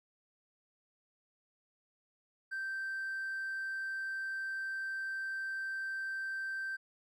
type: tone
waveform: triangle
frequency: 1562 Hz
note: G6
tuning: 7 cents flat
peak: -33 dBFS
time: 2.51-6.77 s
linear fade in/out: 20 ms
effects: tanh soft clip ceiling -31 dBFS